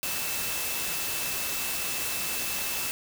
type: tone in noise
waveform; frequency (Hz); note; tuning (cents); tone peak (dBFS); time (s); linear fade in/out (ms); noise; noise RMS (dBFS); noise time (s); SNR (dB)
sine; 2640; E7; +2; -38; 0.03-2.91; 0; white; -31; 0.03-2.91; -10
effects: none